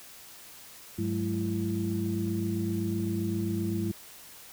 sine tone cluster, 101.4 / 183.6 / 211.3 / 335.1 Hz, G#2 / F#3 / G#3 / E4, -41 / -13 / +30 / +29 cents, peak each -32 / -34 / -32 / -32 dBFS, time 0.98-3.92 s, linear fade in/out 10 ms, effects tanh soft clip ceiling -18 dBFS + white hiss -49 dBFS RMS until 4.52 s

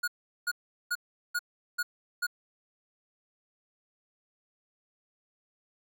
square tone bursts, 1444 Hz, F#6, 43 cents flat, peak -28 dBFS, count 6, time 0.03-2.268 s, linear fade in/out 10 ms, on 48 ms, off 390 ms, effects none

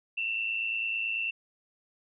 sine tone pair together, 2685 / 2794 Hz, E7 / F7, +31 / 0 cents, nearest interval minor second, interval 69 cents, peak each -29 / -37 dBFS, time 0.17-1.31 s, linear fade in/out 10 ms, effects none

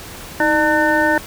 harmonic tone with a mistuned harmonic, 300 Hz, D4, 37 cents sharp, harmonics 1 / 2 / 3 / 5 / 6, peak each -19 / -19 / -19 / -19 / -19 dBFS, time 0.4-1.18 s, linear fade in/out 2 ms, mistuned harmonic 1, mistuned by +88 cents, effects pink hiss -34 dBFS RMS until 1.26 s

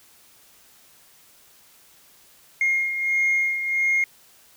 sine beating tone pair, 2137 / 2138.5 Hz, C7 / C7, +36 / +37 cents, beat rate 1.5 Hz, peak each -19 / -26 dBFS, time 2.61-4.04 s, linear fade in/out 2 ms, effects tanh soft clip ceiling -15 dBFS + white hiss -54 dBFS RMS until 4.56 s

